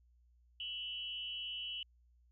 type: tone with amplitude modulation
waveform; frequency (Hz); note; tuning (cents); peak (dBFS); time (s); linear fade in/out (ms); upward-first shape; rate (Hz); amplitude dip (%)
sine; 2960; F#7; 0; -36; 0.6-1.83; 2; sine; 257; 80
effects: added 60 Hz sine -65 dBFS peak until 2.31 s